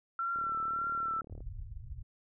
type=tone with vibrato; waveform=sine; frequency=1352 Hz; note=E6; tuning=43 cents sharp; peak=-31 dBFS; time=0.19-1.21 s; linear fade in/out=2 ms; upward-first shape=triangle; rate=1.8 Hz; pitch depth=36 cents each way
type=click train; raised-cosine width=2 ms; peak=-38 dBFS; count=40; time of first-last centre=0.36-1.406 s; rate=37.3 Hz
type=low-pass noise; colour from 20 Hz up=pink; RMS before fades=-43 dBFS; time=1.3-2.03 s; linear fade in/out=10 ms; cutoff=120 Hz; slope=48 dB/octave
effects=none